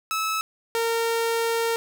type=tone pair in turn; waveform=sawtooth; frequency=1300 / 459.6 Hz; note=E6 / A#4; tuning=-24 / -25 cents; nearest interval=octave + tritone; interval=1801 cents; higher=first; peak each=-20 / -18 dBFS; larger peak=second; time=0.11-0.41 / 0.75-1.76 s; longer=second; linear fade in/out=0 ms; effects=none